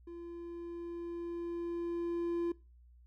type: tone with level ramp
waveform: triangle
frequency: 342.2 Hz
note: F4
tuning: 35 cents flat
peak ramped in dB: -42 to -29 dBFS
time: 0.07-2.52 s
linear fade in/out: 5 ms
effects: noise-tail reverb RT60 0.3 s tail -21 dB re dry + added 60 Hz sine -57 dBFS peak until 3.06 s